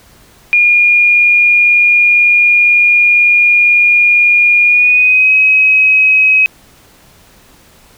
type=tone with pitch glide; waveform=sine; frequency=2426 to 2542 Hz; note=D#7 to D#7; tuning=-44 to +36 cents; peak=-5 dBFS; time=0.53-6.46 s; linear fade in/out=0 ms; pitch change=+80 cents; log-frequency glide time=4.65-5.33 s; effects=pink hiss -44 dBFS RMS until 7.97 s